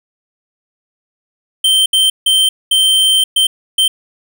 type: tone bursts at uneven times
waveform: square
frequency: 3119 Hz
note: G7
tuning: 9 cents flat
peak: -9 dBFS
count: 6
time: 1.64-1.86 / 1.93-2.1 / 2.26-2.49 / 2.71-3.24 / 3.36-3.47 / 3.78-3.88 s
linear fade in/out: 5 ms
effects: none